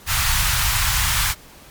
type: band-stop noise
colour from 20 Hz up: pink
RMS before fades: -19 dBFS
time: 0.06-1.35 s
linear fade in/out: 50 ms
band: 120 to 1000 Hz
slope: 24 dB/octave
effects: pink hiss -45 dBFS RMS until 1.7 s + MP3 96 kbps